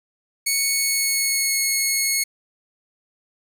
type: tone with pitch glide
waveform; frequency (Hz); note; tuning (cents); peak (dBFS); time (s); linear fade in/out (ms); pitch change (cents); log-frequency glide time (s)
10% pulse; 2217 to 2184; C#7 to C#7; 0 to -26; -10; 0.46-2.24; 10; -26; 0.61-1.59
effects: none